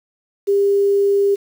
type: tone with quantisation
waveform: sine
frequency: 400 Hz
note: G4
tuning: 35 cents sharp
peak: -12 dBFS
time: 0.47-1.36 s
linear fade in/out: 20 ms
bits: 7
effects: none